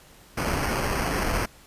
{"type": "noise with sample-and-hold", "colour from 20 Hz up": "pink", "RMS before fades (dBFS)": -26, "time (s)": [0.37, 1.46], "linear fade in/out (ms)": 10, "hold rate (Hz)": 3675, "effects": ["pink hiss -52 dBFS RMS until 1.66 s", "resampled to 32000 Hz"]}